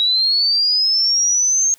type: linear sweep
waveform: sine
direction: up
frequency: 3840 to 6470 Hz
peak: -13 dBFS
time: 0-1.74 s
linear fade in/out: 0 ms
effects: white hiss -52 dBFS RMS until 1.78 s